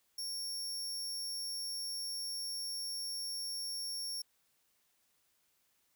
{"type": "tone", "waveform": "sawtooth", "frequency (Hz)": 5500, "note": "F8", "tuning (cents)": -27, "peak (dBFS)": -35, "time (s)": [0.18, 4.22], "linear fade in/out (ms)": 5, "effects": ["white hiss -75 dBFS RMS until 5.95 s"]}